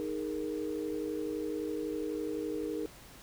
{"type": "chord", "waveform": "sine", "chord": "D# suspended fourth", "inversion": "none", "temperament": "just", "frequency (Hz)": [311.1, 414.8, 466.7], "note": ["D#4", "G#4", "A#4"], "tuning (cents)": [0, -2, 2], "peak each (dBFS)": [-36, -38, -38], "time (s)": [0, 2.86], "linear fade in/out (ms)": 0, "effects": ["added 50 Hz sine -63 dBFS peak until 3.22 s", "pink hiss -53 dBFS RMS until 3.22 s"]}